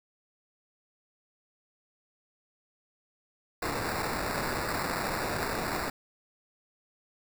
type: noise with sample-and-hold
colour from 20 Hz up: white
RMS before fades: -32 dBFS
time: 3.62-5.9 s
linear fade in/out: 5 ms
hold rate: 3150 Hz
effects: none